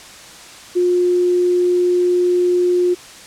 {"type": "tone", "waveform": "sine", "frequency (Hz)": 356.8, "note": "F4", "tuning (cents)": 37, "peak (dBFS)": -12, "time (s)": [0.75, 2.95], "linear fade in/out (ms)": 20, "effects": ["white hiss -38 dBFS RMS until 3.26 s", "low-pass 8000 Hz 12 dB/octave"]}